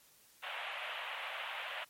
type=band-pass noise; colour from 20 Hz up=white; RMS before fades=-42 dBFS; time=0.42-1.85 s; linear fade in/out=20 ms; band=560 to 3200 Hz; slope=48 dB/octave; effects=white hiss -64 dBFS RMS until 1.89 s + MP3 64 kbps